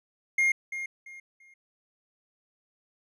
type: tone with echo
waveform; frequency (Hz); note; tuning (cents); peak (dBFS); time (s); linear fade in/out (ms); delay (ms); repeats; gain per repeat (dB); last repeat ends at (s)
triangle; 2130; C7; +30; -19; 0.38-0.52; 5; 340; 3; -11; 1.54
effects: resampled to 32000 Hz